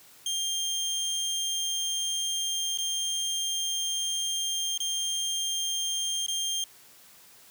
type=tone with dropouts; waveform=25% pulse; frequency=3191 Hz; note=G7; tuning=30 cents sharp; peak=-24 dBFS; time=0.26-6.64 s; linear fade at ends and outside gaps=2 ms; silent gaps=2.775-2.785 / 4.777-4.802 / 6.264-6.282 s; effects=white hiss -54 dBFS RMS until 7.5 s + high-pass 60 Hz 12 dB/octave